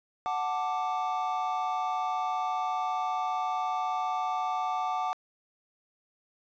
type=chord; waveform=triangle; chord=D major; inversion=first; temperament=equal; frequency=740 / 880 / 1174.7 Hz; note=F#5 / A5 / D6; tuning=0 / 0 / 0 cents; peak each=-29 / -32 / -31 dBFS; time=0.26-5.13 s; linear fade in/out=0 ms; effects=resampled to 16000 Hz + 10-bit